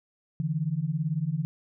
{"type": "beating tone pair", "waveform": "sine", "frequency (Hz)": [145.5, 163.5], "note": ["D3", "E3"], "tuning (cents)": [-16, -14], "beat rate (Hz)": 18, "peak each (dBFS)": [-29, -28], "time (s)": [0.4, 1.45], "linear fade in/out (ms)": 0, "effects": []}